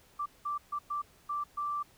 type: tone bursts at uneven times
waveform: sine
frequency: 1172 Hz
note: D6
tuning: 4 cents flat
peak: -31 dBFS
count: 6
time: 0.19-0.26 / 0.45-0.58 / 0.72-0.79 / 0.9-1.02 / 1.29-1.44 / 1.57-1.83 s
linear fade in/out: 10 ms
effects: pink hiss -62 dBFS RMS until 1.97 s